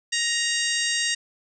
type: harmonic tone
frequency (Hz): 937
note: A#5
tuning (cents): +9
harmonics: 2 / 3 / 4 / 5 / 6 / 7 / 8 / 9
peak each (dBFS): -27 / -29 / -30 / -31 / -32 / -32 / -33 / -34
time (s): 0.12-1.15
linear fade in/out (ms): 10
effects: none